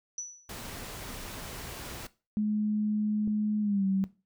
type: tone with exponential decay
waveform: sine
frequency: 5930 Hz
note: F#8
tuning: 3 cents sharp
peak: -31 dBFS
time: 0.18-0.57 s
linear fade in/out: 2 ms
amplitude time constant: 84 ms
type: noise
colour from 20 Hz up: pink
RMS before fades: -41 dBFS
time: 0.49-2.07 s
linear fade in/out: 5 ms
type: tone with pitch glide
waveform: sine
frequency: 211.5 to 192.83 Hz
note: G#3 to G3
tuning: +32 to -28 cents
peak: -25 dBFS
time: 2.37-4.04 s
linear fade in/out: 0 ms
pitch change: -160 cents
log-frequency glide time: 3.61-3.85 s
type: click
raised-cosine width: 3 ms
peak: -28 dBFS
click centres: 3.276 s
effects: noise-tail reverb RT60 0.3 s tail -18 dB re dry